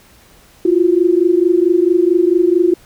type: tone pair together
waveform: sine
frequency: 339 / 363.5 Hz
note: E4 / F#4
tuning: +49 / -31 cents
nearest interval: minor second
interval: 120 cents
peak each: -12 dBFS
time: 0.65-2.74 s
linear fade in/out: 5 ms
effects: pink hiss -47 dBFS RMS until 2.85 s